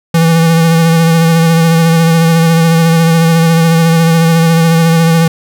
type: tone with vibrato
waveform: square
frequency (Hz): 164.81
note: E3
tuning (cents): 0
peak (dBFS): -6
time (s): 0.14-5.28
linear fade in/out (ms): 5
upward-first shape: sine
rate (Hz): 14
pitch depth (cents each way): 26
effects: none